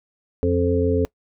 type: harmonic tone with a mistuned harmonic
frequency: 87 Hz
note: F2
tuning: 6 cents flat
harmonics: 1 / 2 / 3 / 5 / 6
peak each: -22 / -31 / -23 / -20 / -27 dBFS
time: 0.43-1.05 s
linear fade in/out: 0 ms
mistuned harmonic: 3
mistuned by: +33 cents
effects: noise-tail reverb RT60 0.1 s tail -23 dB re dry